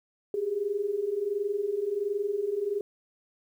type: tone pair together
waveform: sine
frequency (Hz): 390.8 / 412.2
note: G4 / G#4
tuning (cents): -5 / -13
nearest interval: minor second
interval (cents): 92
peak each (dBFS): -32 / -28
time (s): 0.34-2.81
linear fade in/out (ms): 2
effects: 10-bit